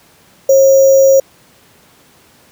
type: tone with sample-and-hold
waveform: sine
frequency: 540 Hz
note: C#5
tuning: 45 cents flat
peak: -4 dBFS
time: 0.49-1.2 s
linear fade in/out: 5 ms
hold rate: 6300 Hz
effects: pink hiss -47 dBFS RMS until 2.51 s + high-pass 100 Hz 12 dB/octave